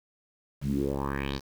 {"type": "tone with low-pass filter sweep", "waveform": "10% pulse", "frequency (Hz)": 69, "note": "C#2", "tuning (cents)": -7, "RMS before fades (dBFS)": -30, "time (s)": [0.61, 1.41], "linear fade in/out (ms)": 50, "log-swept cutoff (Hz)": [140, 5500], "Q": 3.7, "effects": ["8-bit"]}